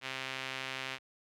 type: tone with band-pass filter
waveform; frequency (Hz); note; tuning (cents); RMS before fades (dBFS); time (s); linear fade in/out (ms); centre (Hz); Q
sawtooth; 132.1; C3; +17; -40; 0.01-0.99; 50; 2600; 1.5
effects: none